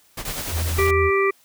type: noise with tremolo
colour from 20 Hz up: pink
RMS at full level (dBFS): -29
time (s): 0.17-0.91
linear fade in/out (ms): 5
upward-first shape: sine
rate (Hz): 10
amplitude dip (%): 75
type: noise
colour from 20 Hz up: white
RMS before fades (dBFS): -32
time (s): 0.25-0.87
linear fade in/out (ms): 2
type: tone with vibrato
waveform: sine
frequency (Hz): 82.6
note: E2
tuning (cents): +4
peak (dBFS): -21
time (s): 0.5-1.11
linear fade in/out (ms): 50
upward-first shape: square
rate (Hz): 8.6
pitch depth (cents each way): 26
type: harmonic tone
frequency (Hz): 392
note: G4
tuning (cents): 0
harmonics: 1 / 3 / 5 / 6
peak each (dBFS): -18 / -23 / -25 / -26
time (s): 0.78-1.31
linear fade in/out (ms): 10
effects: white hiss -57 dBFS RMS until 1.44 s